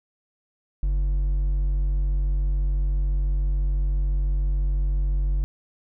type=tone with hard clipping; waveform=triangle; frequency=47 Hz; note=F#1; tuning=28 cents sharp; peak=-21 dBFS; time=0.83-5.44 s; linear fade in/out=0 ms; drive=7 dB; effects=none